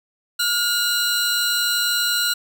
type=tone pair together; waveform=sawtooth; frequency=1427 / 4022 Hz; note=F6 / B7; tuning=+37 / +31 cents; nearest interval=octave + tritone; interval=1794 cents; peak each=-18 dBFS; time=0.39-2.34 s; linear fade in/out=10 ms; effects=none